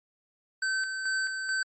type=tone with tremolo; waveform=square; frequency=1540 Hz; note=G6; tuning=31 cents flat; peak=-27 dBFS; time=0.62-1.63 s; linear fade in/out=5 ms; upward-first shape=square; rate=2.3 Hz; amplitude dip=45%; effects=MP3 32 kbps

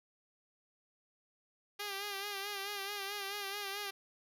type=tone with vibrato; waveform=5% pulse; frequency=401.6 Hz; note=G4; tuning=42 cents sharp; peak=-27 dBFS; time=1.79-3.91 s; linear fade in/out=10 ms; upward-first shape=sine; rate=4.6 Hz; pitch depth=55 cents each way; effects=none

